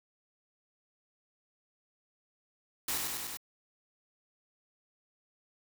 white noise with echo, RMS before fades -33 dBFS, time 2.88-2.98 s, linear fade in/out 5 ms, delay 98 ms, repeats 4, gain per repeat -2 dB, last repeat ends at 3.372 s, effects none

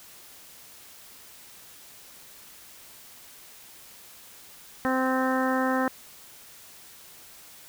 harmonic tone, 259.9 Hz, C4, 11 cents flat, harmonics 1 / 2 / 3 / 4 / 5 / 6 / 7, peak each -26 / -29 / -31 / -32 / -33 / -34 / -34 dBFS, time 4.85-5.88 s, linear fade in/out 0 ms, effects white hiss -49 dBFS RMS until 7.68 s

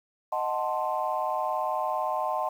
sine chord, D# diminished seventh, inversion none, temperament equal, 622.3 / 740 / 880 / 1046.5 Hz, D#5 / F#5 / A5 / C6, 0 / 0 / 0 / 0 cents, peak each -31 dBFS, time 0.32-2.49 s, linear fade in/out 5 ms, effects tanh soft clip ceiling -16 dBFS + 9-bit

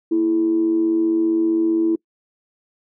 sine tone with amplitude modulation, 329.6 Hz, E4, in tune, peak -12 dBFS, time 0.11-1.96 s, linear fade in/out 10 ms, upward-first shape sine, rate 95.3 Hz, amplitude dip 50%, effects noise-tail reverb RT60 0.1 s tail -25 dB re dry + tanh soft clip ceiling -8 dBFS

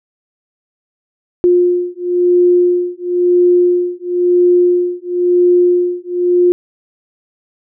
sine beating tone pair, 354.6 / 355.58 Hz, F4 / F4, +26 / +31 cents, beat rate 0.98 Hz, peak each -12 dBFS, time 1.44-6.52 s, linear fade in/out 0 ms, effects none

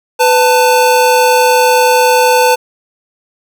square tone pair together, 499.5 / 889 Hz, B4 / A5, +20 / +18 cents, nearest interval minor seventh, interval 998 cents, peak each -10 dBFS, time 0.19-2.56 s, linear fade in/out 20 ms, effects none

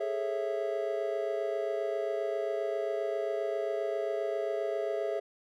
triangle chord, A major seventh, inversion third, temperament just, 412.5 / 440 / 550 / 660 Hz, G#4 / A4 / C#5 / E5, -12 / 0 / -14 / +2 cents, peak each -32 / -37 / -35 / -32 dBFS, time 0-5.2 s, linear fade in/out 10 ms, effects none

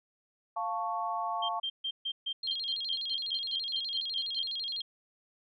sine chord, F augmented, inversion none, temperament equal with one note detuned, 698.5 / 885.1 / 1108.7 Hz, F5 / A5 / C#6, 0 / +10 / 0 cents, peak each -35 / -35 / -35 dBFS, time 0.56-1.6 s, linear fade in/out 10 ms
sine tone bursts, 3167 Hz, G7, 17 cents sharp, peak -31 dBFS, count 15, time 1.42-4.43 s, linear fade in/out 10 ms, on 70 ms, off 140 ms
sine tone with vibrato, 3696 Hz, A#7, 16 cents flat, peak -33 dBFS, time 2.43-4.82 s, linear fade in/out 5 ms, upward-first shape square, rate 12 Hz, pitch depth 220 cents each way
effects none

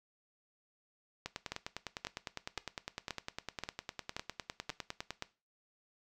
two click trains, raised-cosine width 0.2 ms, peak -20 / -21 dBFS, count 8 / 39, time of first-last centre 1.52-5.224 / 1.26-5.106 s, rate 1.89 / 9.88 Hz, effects noise-tail reverb RT60 0.3 s tail -17 dB re dry

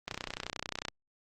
click train, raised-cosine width 0.2 ms, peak -17 dBFS, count 26, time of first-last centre 0.08-0.884 s, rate 31.1 Hz, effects Opus 24 kbps

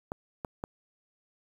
clicks, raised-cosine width 1 ms, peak -20 dBFS, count 3, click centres 0.119 / 0.448 / 0.639 s, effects 8-bit

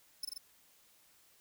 sawtooth tone with echo, 5270 Hz, E8, 1 cent flat, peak -32 dBFS, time 0.23-0.25 s, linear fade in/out 5 ms, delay 43 ms, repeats 3, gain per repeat -2 dB, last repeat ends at 0.379 s, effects white hiss -66 dBFS RMS until 1.4 s

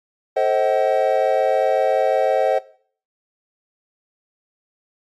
triangle chord, A diminished seventh, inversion none, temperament just, 440 / 528 / 633.6 / 760.3 Hz, A4 / C5 / Eb5 / Gb5, 0 / +16 / +31 / +47 cents, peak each -22 / -18 / -19 / -20 dBFS, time 0.36-2.59 s, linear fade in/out 10 ms, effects noise-tail reverb RT60 0.5 s tail -19 dB re dry + AAC 64 kbps

